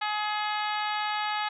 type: harmonic tone with a mistuned harmonic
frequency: 422 Hz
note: G#4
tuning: 28 cents sharp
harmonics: 2 / 3 / 4 / 5 / 6 / 7 / 8 / 9 / 10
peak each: -30 / -34 / -36 / -38 / -40 / -41 / -42 / -43 / -44 dBFS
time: 0.01-1.49 s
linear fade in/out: 10 ms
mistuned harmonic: 10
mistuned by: +39 cents
effects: none